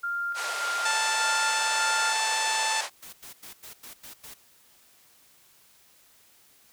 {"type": "tone with tremolo", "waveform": "sine", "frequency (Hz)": 1396.9, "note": "F6", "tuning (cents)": 0, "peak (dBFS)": -27, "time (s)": [0.03, 2.13], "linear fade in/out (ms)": 10, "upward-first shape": "square", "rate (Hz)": 1.7, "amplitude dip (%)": 40}
{"type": "band-pass noise", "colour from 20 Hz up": "pink", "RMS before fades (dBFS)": -34, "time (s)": [0.34, 2.9], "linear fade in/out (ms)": 50, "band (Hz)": [580, 9300], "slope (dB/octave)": 24}
{"type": "harmonic tone", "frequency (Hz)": 880, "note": "A5", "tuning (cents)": 0, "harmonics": [1, 2, 3, 4, 5, 6, 7, 8, 9, 10], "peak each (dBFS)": [-29, -32, -34, -35, -36, -37, -37, -38, -39, -39], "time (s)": [0.85, 2.81], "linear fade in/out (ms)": 5}
{"type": "noise bursts", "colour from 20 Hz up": "white", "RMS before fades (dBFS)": -44, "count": 7, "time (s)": [3.02, 4.342], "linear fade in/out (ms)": 10, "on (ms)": 110, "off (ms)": 92}
{"effects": ["white hiss -59 dBFS RMS until 6.72 s"]}